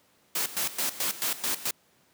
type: noise with tremolo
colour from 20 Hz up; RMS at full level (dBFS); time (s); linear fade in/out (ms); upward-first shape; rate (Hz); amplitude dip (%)
white; -28; 0.35-1.71; 5; square; 4.6; 80
effects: pink hiss -64 dBFS RMS until 2.13 s + high-pass 150 Hz 12 dB/octave